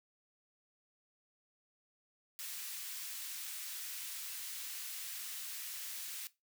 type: high-pass noise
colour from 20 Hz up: white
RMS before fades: -44 dBFS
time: 2.39-6.27 s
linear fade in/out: 0 ms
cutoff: 1800 Hz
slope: 12 dB/octave
effects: noise-tail reverb RT60 0.2 s tail -17 dB re dry